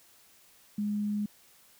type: tone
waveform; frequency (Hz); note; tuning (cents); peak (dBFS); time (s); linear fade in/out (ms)
sine; 207.7; G#3; 0; -28; 0.78-1.26; 5
effects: white hiss -60 dBFS RMS until 1.79 s